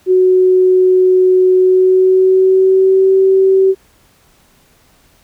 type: tone with pitch glide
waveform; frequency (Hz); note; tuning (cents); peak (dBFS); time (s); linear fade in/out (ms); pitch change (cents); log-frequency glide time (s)
sine; 370 to 382.8; F#4 to G4; 0 to -41; -6; 0.06-3.75; 50; +59; 1.56-3.14
effects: pink hiss -51 dBFS RMS until 5.23 s